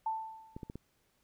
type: tone with exponential decay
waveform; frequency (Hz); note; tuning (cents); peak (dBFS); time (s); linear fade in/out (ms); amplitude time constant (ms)
sine; 885; A5; +10; -29; 0.06-0.71; 5; 140
type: clicks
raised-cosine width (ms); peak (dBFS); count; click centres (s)
3; -29; 4; 0.565 / 0.632 / 0.699 / 0.756
effects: pink hiss -74 dBFS RMS until 1.23 s